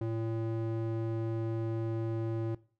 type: tone with band-pass filter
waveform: square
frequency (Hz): 113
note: A2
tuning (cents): +47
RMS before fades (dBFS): -34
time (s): 0.01-2.55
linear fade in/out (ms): 5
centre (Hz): 280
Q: 1.1
effects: noise-tail reverb RT60 0.4 s tail -19 dB re dry